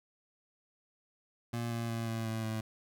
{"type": "tone with pitch steps", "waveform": "25% pulse", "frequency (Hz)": [117.7, 116.21, 114.75, 113.3, 111.87, 110.45], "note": ["A#2", "A#2", "A#2", "A#2", "A2", "A2"], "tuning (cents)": [17, -5, -27, -49, 29, 7], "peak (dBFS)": -30, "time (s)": [1.53, 2.61], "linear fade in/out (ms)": 5, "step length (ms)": 180, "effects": []}